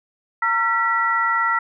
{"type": "tone cluster", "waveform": "sine", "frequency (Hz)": [918, 1358, 1944], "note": ["A#5", "F6", "B6"], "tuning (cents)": [-27, -49, -28], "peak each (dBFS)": [-24, -19, -22], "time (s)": [0.42, 1.59], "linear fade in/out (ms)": 5, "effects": []}